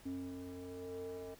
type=tone with band-pass filter sweep; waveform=square; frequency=90.1 Hz; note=F#2; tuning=45 cents flat; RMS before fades=-45 dBFS; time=0.05-1.35 s; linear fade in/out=10 ms; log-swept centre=280 to 530 Hz; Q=5.2; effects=pink hiss -61 dBFS RMS until 1.39 s